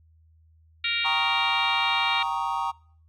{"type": "harmonic tone", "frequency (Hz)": 466.2, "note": "A#4", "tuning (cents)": 0, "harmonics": [3, 4, 5, 6, 7, 8, 9], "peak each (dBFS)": [-36, -35, -28, -30, -36, -29, -40], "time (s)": [0.84, 2.23], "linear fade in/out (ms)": 5}
{"type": "chord", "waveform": "triangle", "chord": "Eb dominant seventh", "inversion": "first", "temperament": "equal", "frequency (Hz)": [784, 932.3, 1108.7, 1244.5], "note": ["G5", "Bb5", "Db6", "Eb6"], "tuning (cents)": [0, 0, 0, 0], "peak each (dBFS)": [-30, -26, -29, -32], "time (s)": [1.04, 2.72], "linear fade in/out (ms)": 20}
{"effects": ["noise-tail reverb RT60 0.6 s tail -25 dB re dry", "added 80 Hz sine -55 dBFS peak until 3.08 s"]}